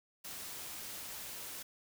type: noise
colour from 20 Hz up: white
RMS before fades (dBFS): -45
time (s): 0.24-1.63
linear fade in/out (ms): 10
effects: none